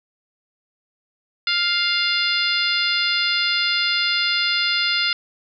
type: harmonic tone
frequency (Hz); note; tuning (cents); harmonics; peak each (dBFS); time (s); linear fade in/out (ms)
700; F5; +4; 2 / 3 / 4 / 5 / 6 / 7; -25 / -25 / -25 / -25 / -25 / -25; 1.47-5.13; 2
effects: none